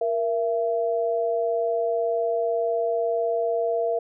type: tone pair together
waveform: sine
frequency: 469.1 / 671 Hz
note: A#4 / E5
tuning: +11 / +31 cents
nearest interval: tritone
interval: 620 cents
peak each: -24 dBFS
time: 0.01-3.99 s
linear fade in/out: 5 ms
effects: none